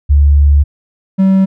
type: tone pair in turn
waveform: sine / triangle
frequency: 71.9 / 191.62 Hz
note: D2 / G3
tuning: -36 / -39 cents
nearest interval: octave + perfect fourth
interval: 1697 cents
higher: second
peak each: -4 dBFS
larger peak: neither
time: 0.09-0.64 / 1.18-1.46 s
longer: first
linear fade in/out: 20 ms
effects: none